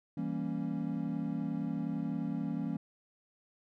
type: chord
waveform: triangle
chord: E diminished seventh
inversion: none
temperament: equal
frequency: 164.81 / 196 / 233.1 / 277.2 Hz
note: E3 / G3 / Bb3 / Db4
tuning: 0 / 0 / 0 / 0 cents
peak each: -36 / -37 / -36 / -36 dBFS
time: 0.17-2.77 s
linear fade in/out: 5 ms
effects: none